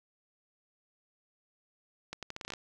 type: accelerating click train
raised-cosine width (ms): 0.2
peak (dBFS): -22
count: 10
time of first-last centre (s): 2.13-2.537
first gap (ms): 97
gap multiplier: 0.79
effects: none